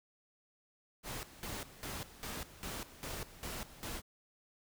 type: noise with tremolo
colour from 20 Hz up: pink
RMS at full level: -42 dBFS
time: 1.03-4.02 s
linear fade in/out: 50 ms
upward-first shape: square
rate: 2.5 Hz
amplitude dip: 80%
effects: none